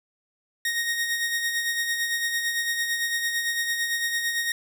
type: tone with tremolo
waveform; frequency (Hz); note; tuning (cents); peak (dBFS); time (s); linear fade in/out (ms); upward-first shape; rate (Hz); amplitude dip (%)
sawtooth; 1864.7; A#6; 0; -19; 0.65-4.52; 2; sine; 8.9; 45
effects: none